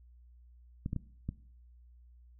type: clicks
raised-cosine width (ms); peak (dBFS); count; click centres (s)
5; -22; 4; 0.861 / 0.931 / 0.963 / 1.29
effects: noise-tail reverb RT60 0.6 s tail -20 dB re dry + added 60 Hz sine -55 dBFS peak until 2.39 s